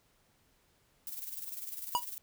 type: noise with tremolo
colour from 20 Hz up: violet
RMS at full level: -40 dBFS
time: 1.07-2.18 s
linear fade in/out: 0 ms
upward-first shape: square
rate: 20 Hz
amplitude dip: 55%
type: tone with exponential decay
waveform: square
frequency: 969 Hz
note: B5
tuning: 33 cents flat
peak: -23 dBFS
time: 1.95-2.05 s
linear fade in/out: 0 ms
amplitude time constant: 20 ms
effects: pink hiss -70 dBFS RMS until 2.22 s